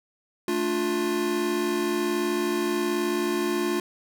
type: chord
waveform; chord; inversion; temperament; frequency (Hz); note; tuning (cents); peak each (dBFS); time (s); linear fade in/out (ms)
square; D minor; second; just; 220.2 / 293.7 / 352.4; A3 / D4 / F4; +2 / 0 / +16; -32 / -31 / -26; 0.48-3.8; 2
effects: none